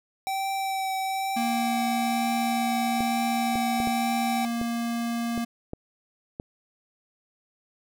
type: tone with vibrato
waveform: square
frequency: 772 Hz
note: G5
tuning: 27 cents flat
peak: -27 dBFS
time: 0.27-4.45 s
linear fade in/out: 0 ms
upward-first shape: triangle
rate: 1.1 Hz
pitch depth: 17 cents each way
type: tone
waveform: square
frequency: 234 Hz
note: A#3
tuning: 7 cents sharp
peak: -27 dBFS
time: 1.36-5.45 s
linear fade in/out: 10 ms
type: clicks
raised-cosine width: 2 ms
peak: -20 dBFS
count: 8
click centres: 3.006 / 3.556 / 3.802 / 3.873 / 4.614 / 5.377 / 5.734 / 6.399 s
effects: none